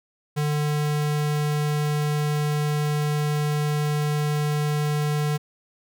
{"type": "tone", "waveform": "square", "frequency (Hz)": 149, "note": "D3", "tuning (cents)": 25, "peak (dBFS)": -22, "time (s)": [0.36, 5.38], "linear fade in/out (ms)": 20, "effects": []}